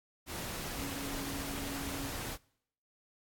sine tone in noise, 277.4 Hz, C#4, 1 cent sharp, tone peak -41 dBFS, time 0.74-2.13 s, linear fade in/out 50 ms, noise pink, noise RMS -40 dBFS, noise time 0.26-2.38 s, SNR -4 dB, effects noise-tail reverb RT60 0.7 s tail -24 dB re dry + AAC 64 kbps

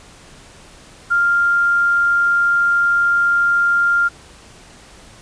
sine tone with quantisation, 1396.9 Hz, F6, in tune, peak -12 dBFS, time 1.1-4.09 s, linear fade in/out 20 ms, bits 7, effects pink hiss -43 dBFS RMS until 5.21 s + resampled to 22050 Hz

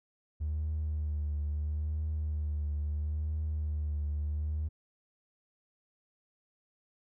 triangle tone with vibrato, 75.6 Hz, D#2, 49 cents flat, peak -27 dBFS, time 0.4-4.69 s, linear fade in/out 20 ms, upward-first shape triangle, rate 0.75 Hz, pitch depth 45 cents each way, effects tanh soft clip ceiling -27 dBFS

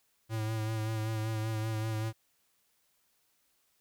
square tone with vibrato, 110 Hz, A2, in tune, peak -32 dBFS, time 0.29-2.13 s, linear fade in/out 50 ms, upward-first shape sine, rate 5.2 Hz, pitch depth 30 cents each way, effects white hiss -73 dBFS RMS until 3.8 s

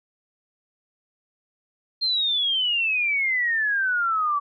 sine exponential sweep, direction down, 4224 to 1137 Hz, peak -20 dBFS, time 2.01-4.4 s, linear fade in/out 20 ms, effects none

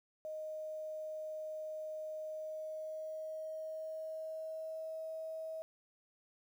sine tone with pitch glide, 622.3 to 639.8 Hz, D#5 to D#5, 0 to +48 cents, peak -40 dBFS, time 0.25-5.62 s, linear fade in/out 0 ms, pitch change +48 cents, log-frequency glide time 2.22-5.11 s, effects 11-bit

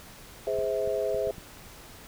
sine chord, Ab augmented, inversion none, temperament just, 415.3 / 519.1 / 648.9 Hz, Ab4 / C5 / E5, 0 / -14 / -27 cents, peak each -30 dBFS, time 0.47-1.31 s, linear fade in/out 2 ms
clicks, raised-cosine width 5 ms, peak -30 dBFS, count 5, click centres 0.588 / 0.875 / 1.146 / 1.273 / 1.382 s
effects pink hiss -48 dBFS RMS until 2.07 s

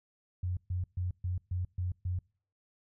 sine tone bursts, 90.4 Hz, F#2, 40 cents flat, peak -30 dBFS, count 7, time 0.43-2.19 s, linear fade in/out 5 ms, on 140 ms, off 130 ms, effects noise-tail reverb RT60 0.5 s tail -26 dB re dry

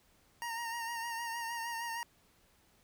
25% pulse tone with vibrato, 929 Hz, A#5, 6 cents flat, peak -33 dBFS, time 0.42-2.03 s, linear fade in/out 0 ms, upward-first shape sine, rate 6.5 Hz, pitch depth 36 cents each way, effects pink hiss -68 dBFS RMS until 2.83 s

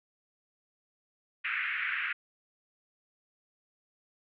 white band-pass noise, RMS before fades -33 dBFS, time 1.44-2.13 s, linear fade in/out 10 ms, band 1400 to 2500 Hz, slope 48 dB/octave, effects none

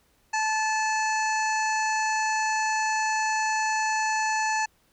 harmonic tone, 870 Hz, A5, 20 cents flat, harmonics 1 / 2 / 3 / 5 / 6 / 7 / 8 / 9, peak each -25 / -29 / -33 / -38 / -48 / -37 / -38 / -50 dBFS, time 0.33-4.66 s, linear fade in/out 10 ms, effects pink hiss -65 dBFS RMS until 4.92 s

